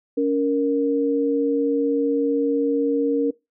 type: tone pair together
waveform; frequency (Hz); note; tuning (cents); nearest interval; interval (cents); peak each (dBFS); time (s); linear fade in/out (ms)
sine; 281.9 / 466.2; C#4 / A#4; +29 / 0; major sixth; 871; -20; 0.17-3.31; 10
effects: noise-tail reverb RT60 0.2 s tail -20 dB re dry